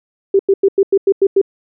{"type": "tone bursts", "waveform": "sine", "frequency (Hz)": 392, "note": "G4", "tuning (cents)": 0, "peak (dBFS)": -7, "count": 8, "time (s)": [0.34, 1.415], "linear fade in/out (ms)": 5, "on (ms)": 53, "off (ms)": 93, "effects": []}